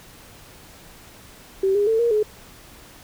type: tone with pitch steps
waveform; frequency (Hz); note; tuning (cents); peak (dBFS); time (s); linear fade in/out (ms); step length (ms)
sine; 385.9 / 408.9 / 446.7 / 470.4 / 424.8; G4 / G#4 / A4 / A#4 / G#4; -27 / -27 / +26 / +16 / +39; -16; 1.63-2.23; 5; 120
effects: pink hiss -46 dBFS RMS until 3.03 s